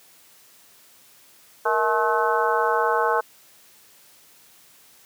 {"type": "harmonic tone with a mistuned harmonic", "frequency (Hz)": 215.6, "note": "A3", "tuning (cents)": -35, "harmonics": [2, 3, 4, 5, 6, 7], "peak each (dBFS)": [-24, -27, -24, -25, -28, -27], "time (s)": [1.65, 3.21], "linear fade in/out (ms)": 10, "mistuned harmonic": 2, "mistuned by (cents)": 140, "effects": ["white hiss -53 dBFS RMS until 5.05 s", "high-pass 100 Hz 12 dB/octave"]}